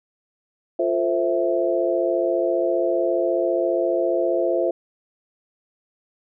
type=chord; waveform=sine; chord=F major seventh; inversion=none; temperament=equal with one note detuned; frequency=349.2 / 448.5 / 523.3 / 659.3 Hz; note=F4 / A4 / C5 / E5; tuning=0 / +33 / 0 / 0 cents; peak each=-23 / -28 / -23 / -23 dBFS; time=0.79-4.71 s; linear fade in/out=5 ms; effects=none